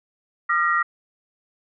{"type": "tone cluster", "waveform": "sine", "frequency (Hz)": [1207, 1374, 1895], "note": ["D6", "F6", "A#6"], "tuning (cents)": [47, -29, 28], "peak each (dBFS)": -22, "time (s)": [0.49, 0.83], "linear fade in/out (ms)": 10, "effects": []}